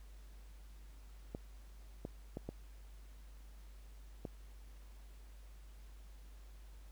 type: clicks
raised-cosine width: 2 ms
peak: -28 dBFS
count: 5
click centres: 1.349 / 2.051 / 2.371 / 2.49 / 4.252 s
effects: added 50 Hz sine -52 dBFS peak until 6.91 s + pink hiss -67 dBFS RMS until 6.91 s